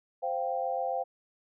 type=chord; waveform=sine; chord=C suspended fourth; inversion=none; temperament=just; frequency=523.3 / 697.7 / 784.9 Hz; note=C5 / F5 / G5; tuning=0 / -2 / +2 cents; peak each=-33 dBFS; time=0.22-1.04 s; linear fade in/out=20 ms; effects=none